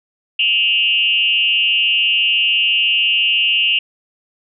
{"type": "tone with frequency modulation", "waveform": "sine", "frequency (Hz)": 2794, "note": "F7", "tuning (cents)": 0, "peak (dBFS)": -12, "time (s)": [0.39, 3.79], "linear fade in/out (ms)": 5, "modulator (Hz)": 214, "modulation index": 0.94, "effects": []}